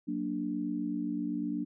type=chord; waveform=sine; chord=Gb augmented; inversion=none; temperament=equal; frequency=185 / 233.1 / 293.7 Hz; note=Gb3 / Bb3 / D4; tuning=0 / 0 / 0 cents; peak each=-38 / -36 / -33 dBFS; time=0.07-1.65 s; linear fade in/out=20 ms; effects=none